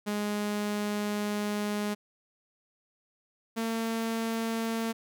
sawtooth tone pair in turn, 207.7 / 226.6 Hz, G#3 / A#3, 0 / -49 cents, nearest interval major second, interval 151 cents, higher second, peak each -25 dBFS, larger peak neither, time 0.06-1.95 / 3.56-4.93 s, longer first, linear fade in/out 20 ms, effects none

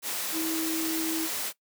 sine tone in noise, 322.4 Hz, E4, 38 cents flat, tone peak -28 dBFS, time 0.32-1.29 s, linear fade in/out 50 ms, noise white, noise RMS -32 dBFS, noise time 0.02-1.53 s, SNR +1 dB, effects noise-tail reverb RT60 0.1 s tail -18 dB re dry + high-pass 200 Hz 12 dB/octave

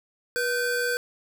square tone pair together, 485.7 / 1542 Hz, B4 / G6, -29 / -29 cents, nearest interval octave + minor sixth, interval 2000 cents, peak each -28 / -27 dBFS, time 0.36-0.97 s, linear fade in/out 0 ms, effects none

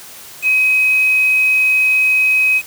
sine tone with quantisation, 2531 Hz, D#7, 29 cents sharp, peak -10 dBFS, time 0.42-2.62 s, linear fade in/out 50 ms, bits 5, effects white hiss -36 dBFS RMS until 2.66 s

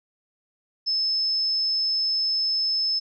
sine tone, 5230 Hz, E8, 15 cents flat, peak -21 dBFS, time 0.86-3 s, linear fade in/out 20 ms, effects none

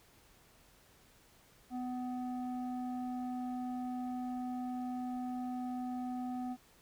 square tone with low-pass filter, 250.2 Hz, B3, 23 cents sharp, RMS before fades -39 dBFS, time 1.7-6.57 s, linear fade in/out 50 ms, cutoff 720 Hz, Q 1.8, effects pink hiss -64 dBFS RMS until 6.81 s

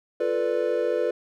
triangle chord, B half-diminished seventh, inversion second, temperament equal, 349.2 / 440 / 493.9 / 587.3 Hz, F4 / A4 / B4 / D5, 0 / 0 / 0 / 0 cents, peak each -28 / -26 / -23 / -27 dBFS, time 0.2-1.11 s, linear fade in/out 5 ms, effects none

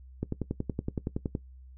click train, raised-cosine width 3 ms, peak -17 dBFS, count 13, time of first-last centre 0.23-1.351 s, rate 10.7 Hz, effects noise-tail reverb RT60 0.1 s tail -18 dB re dry + added 64 Hz sine -47 dBFS peak until 1.77 s

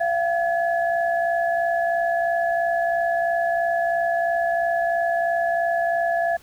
sine tone cluster, 682 / 745 / 1701 Hz, F5 / F#5 / G#6, -41 / +12 / +41 cents, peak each -20 / -29 / -27 dBFS, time 0-6.37 s, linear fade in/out 10 ms, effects pink hiss -51 dBFS RMS until 6.42 s

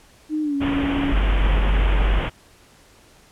sine tone with pitch glide, 307 to 279.9 Hz, D#4 to C#4, -23 to +17 cents, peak -20 dBFS, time 0.29-1.15 s, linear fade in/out 50 ms, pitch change -160 cents, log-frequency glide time 0.42-0.56 s
pink low-pass noise, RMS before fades -26 dBFS, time 0.6-2.3 s, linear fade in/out 20 ms, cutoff 3300 Hz, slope 96 dB/octave
sine tone, 48.18 Hz, G1, 29 cents flat, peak -15 dBFS, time 1.12-2.2 s, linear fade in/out 10 ms
effects pink hiss -52 dBFS RMS until 3.31 s + low-pass 11000 Hz 12 dB/octave

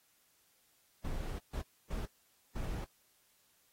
brown noise bursts at uneven times, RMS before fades -38 dBFS, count 4, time 1.04-1.39 / 1.53-1.62 / 1.9-2.06 / 2.55-2.85 s, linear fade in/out 10 ms, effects white hiss -71 dBFS RMS until 3.72 s + AAC 48 kbps

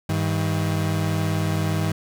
35% pulse tone pair together, 99.8 / 158.42 Hz, G2 / D#3, +32 / +32 cents, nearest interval minor sixth, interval 800 cents, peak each -22 dBFS, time 0.09-1.92 s, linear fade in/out 5 ms, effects none

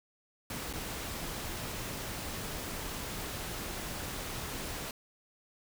pink noise with dropouts, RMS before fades -39 dBFS, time 0.5-4.91 s, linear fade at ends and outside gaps 2 ms, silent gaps 0.729-0.735 s, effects none

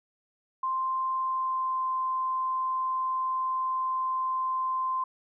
sine tone with pitch glide, 1046.5 to 1039.9 Hz, C6 to C6, 0 to -11 cents, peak -26 dBFS, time 0.63-5.04 s, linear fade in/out 5 ms, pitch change -11 cents, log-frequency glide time 1.16-1.86 s, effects none

